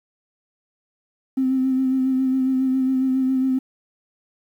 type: tone with vibrato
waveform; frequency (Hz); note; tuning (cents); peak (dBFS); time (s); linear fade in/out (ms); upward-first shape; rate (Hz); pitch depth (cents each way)
triangle; 261.6; C4; 0; -13; 1.37-3.59; 10; sine; 7.3; 25
effects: tanh soft clip ceiling -15 dBFS + 9-bit